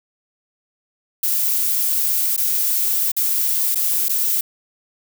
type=noise with dropouts; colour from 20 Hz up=violet; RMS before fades=-19 dBFS; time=1.23-4.41 s; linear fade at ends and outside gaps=5 ms; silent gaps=2.365-2.376 / 3.118-3.165 / 3.748-3.755 / 4.085-4.093 s; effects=none